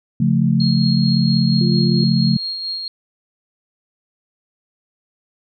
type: chord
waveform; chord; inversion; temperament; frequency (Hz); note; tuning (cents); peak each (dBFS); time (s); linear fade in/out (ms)
sine; Db augmented; none; equal; 138.59 / 174.61 / 220; Db3 / F3 / A3; 0 / 0 / 0; -17; 0.2-2.37; 5
type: tone with tremolo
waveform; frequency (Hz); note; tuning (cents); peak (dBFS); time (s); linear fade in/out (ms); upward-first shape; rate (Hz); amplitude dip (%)
sine; 4258; C8; +30; -21; 0.6-2.88; 2; sine; 4.4; 35
type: tone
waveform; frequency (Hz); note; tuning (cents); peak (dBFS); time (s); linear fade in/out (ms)
sine; 349.2; F4; 0; -24; 1.61-2.04; 2
effects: none